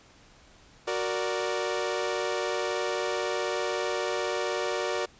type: chord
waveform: sawtooth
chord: Gb augmented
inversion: none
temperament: equal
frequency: 370 / 466.2 / 587.3 Hz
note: Gb4 / Bb4 / D5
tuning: 0 / 0 / 0 cents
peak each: -28 dBFS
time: 0.87-5.06 s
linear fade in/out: 10 ms
effects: pink hiss -56 dBFS RMS until 5.19 s + resampled to 16000 Hz